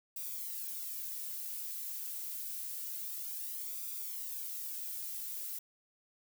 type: noise with flanger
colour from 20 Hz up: violet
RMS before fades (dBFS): -41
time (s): 0.16-5.59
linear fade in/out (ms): 5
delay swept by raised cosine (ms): 0.83 to 3.03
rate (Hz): 0.27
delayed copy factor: +0.6
effects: none